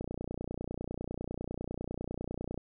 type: click train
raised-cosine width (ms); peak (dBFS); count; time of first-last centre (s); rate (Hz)
2; -24; 78; 0.01-2.577; 30
effects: none